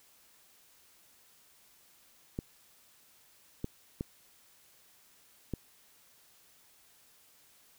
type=clicks; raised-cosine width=3 ms; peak=-21 dBFS; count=4; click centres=2.389 / 3.644 / 4.009 / 5.537 s; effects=white hiss -63 dBFS RMS until 7.78 s